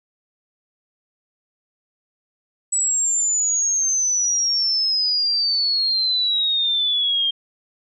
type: exponential sweep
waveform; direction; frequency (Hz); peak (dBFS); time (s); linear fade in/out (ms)
sine; down; 7910 to 3189; -17; 2.72-7.31; 10
effects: none